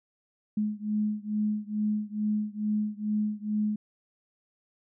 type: beating tone pair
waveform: sine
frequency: 210.5 / 212.8 Hz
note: G#3 / G#3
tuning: +24 / +42 cents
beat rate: 2.3 Hz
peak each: -29 / -30 dBFS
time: 0.57-3.76 s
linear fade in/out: 5 ms
effects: none